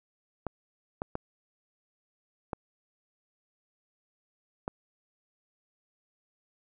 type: clicks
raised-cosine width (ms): 1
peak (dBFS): -18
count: 5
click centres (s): 0.467 / 1.019 / 1.154 / 2.532 / 4.679
effects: none